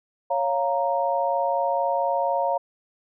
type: chord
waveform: sine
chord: Bb minor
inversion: first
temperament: equal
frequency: 554.4 / 698.5 / 932.3 Hz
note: Db5 / F5 / Bb5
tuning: 0 / 0 / 0 cents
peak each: -25 dBFS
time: 0.3-2.58 s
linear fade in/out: 10 ms
effects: none